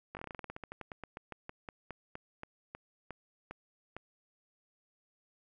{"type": "slowing click train", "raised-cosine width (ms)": 0.5, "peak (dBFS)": -27, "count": 28, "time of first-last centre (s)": [0.15, 3.966], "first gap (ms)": 19, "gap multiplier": 1.13, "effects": []}